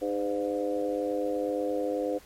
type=harmonic tone with a mistuned harmonic; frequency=102 Hz; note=G#2; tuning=31 cents flat; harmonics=3 / 4 / 5 / 6 / 7; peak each=-32 / -35 / -29 / -39 / -39 dBFS; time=0.01-2.19 s; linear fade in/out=20 ms; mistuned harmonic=6; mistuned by=-39 cents; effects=pink hiss -54 dBFS RMS until 2.25 s + MP3 64 kbps